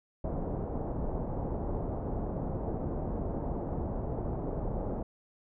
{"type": "low-pass noise", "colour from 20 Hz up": "pink", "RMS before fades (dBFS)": -34, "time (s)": [0.24, 5.03], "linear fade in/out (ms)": 5, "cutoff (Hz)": 780, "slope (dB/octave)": 24, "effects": []}